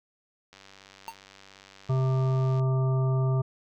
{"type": "click train", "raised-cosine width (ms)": 0.2, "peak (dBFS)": -32, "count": 202, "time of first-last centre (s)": [0.53, 2.596], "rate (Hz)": 97.3}
{"type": "tone with exponential decay", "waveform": "square", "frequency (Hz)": 910, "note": "A#5", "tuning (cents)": -42, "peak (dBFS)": -31, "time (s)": [1.08, 1.17], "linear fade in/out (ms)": 0, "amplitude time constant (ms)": 19}
{"type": "harmonic tone", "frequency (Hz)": 131.2, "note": "C3", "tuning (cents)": 5, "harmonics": [1, 3, 5, 7, 9], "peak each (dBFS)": [-22, -34, -37, -43, -40], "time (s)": [1.89, 3.42], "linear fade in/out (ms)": 10}
{"effects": []}